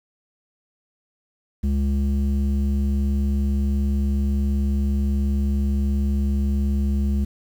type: tone with low-pass filter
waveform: square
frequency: 69.3 Hz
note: C#2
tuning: in tune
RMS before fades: -21 dBFS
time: 1.63-7.25 s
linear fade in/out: 10 ms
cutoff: 210 Hz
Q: 1.8
effects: 8-bit